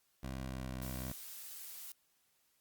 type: tone with pitch glide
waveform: 15% pulse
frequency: 65.41 to 64.1 Hz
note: C2 to C2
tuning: 0 to -35 cents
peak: -34 dBFS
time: 0.23-1.12 s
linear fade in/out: 5 ms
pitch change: -35 cents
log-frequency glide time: 0.38-0.72 s
type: noise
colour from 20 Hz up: blue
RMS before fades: -48 dBFS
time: 0.82-1.92 s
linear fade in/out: 2 ms
effects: white hiss -75 dBFS RMS until 2.6 s + Opus 48 kbps